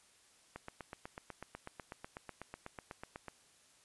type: click train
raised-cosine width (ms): 0.5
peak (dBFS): -29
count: 23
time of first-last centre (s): 0.56-3.283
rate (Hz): 8.08
effects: white hiss -66 dBFS RMS until 3.84 s + resampled to 24000 Hz